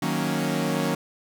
sawtooth chord, D# minor seventh, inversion none, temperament equal, 155.56 / 185 / 233.1 / 277.2 Hz, D#3 / F#3 / A#3 / C#4, 0 / 0 / 0 / 0 cents, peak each -25 dBFS, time 0.02-0.95 s, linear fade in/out 5 ms, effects none

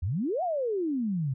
sine exponential two-way sweep, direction up then down, 76.7 to 756 to 125.5 Hz, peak -26 dBFS, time 0.02-1.34 s, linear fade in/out 10 ms, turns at 0.43 s, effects none

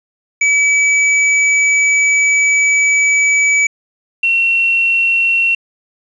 square / sine tone pair in turn, 2290 / 2723 Hz, D7 / F7, -44 / -44 cents, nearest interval minor third, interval 300 cents, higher second, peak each -10 dBFS, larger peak neither, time 0.41-3.67 / 4.23-5.55 s, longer first, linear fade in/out 5 ms, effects resampled to 22050 Hz + 7-bit

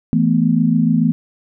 sine chord, E suspended fourth, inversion none, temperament equal, 164.81 / 220 / 246.9 Hz, E3 / A3 / B3, 0 / 0 / 0 cents, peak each -16 dBFS, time 0.13-1.12 s, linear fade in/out 0 ms, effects none

